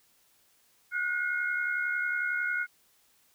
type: tone cluster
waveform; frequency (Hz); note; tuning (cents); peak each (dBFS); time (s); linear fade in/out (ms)
sine; 1448 / 1519 / 2148; F#6 / F#6 / C7; -38 / +45 / +45; -29 / -36 / -34; 0.91-2.67; 50
effects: white hiss -66 dBFS RMS until 3.34 s